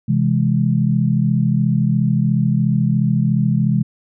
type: chord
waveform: sine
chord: C augmented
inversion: none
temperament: equal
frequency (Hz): 130.81 / 164.81 / 207.7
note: C3 / E3 / G#3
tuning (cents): 0 / 0 / 0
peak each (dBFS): -17 / -18 / -18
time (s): 0.08-3.83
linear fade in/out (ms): 10
effects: none